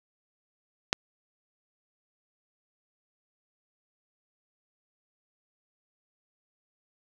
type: click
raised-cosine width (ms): 0.2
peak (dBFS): -5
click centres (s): 0.929
effects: none